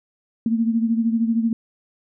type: beating tone pair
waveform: sine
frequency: 226.2 / 239.2 Hz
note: A3 / A#3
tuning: +48 / +45 cents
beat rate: 13 Hz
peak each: -18 / -24 dBFS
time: 0.46-1.53 s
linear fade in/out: 2 ms
effects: none